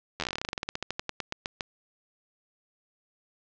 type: slowing click train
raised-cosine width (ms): 0.2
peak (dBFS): -13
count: 27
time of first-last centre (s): 0.2-1.608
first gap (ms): 11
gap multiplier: 1.11
effects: low-pass 6000 Hz 12 dB/octave